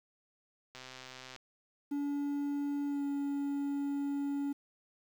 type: click train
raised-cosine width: 0.2 ms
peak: -30 dBFS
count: 80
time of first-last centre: 0.75-1.362 s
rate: 129 Hz
type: tone with pitch glide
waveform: triangle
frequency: 285.9 to 282.5 Hz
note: D4 to C#4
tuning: -46 to +33 cents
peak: -30 dBFS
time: 1.91-4.53 s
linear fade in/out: 10 ms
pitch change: -21 cents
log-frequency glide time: 2.87-3.03 s
effects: 10-bit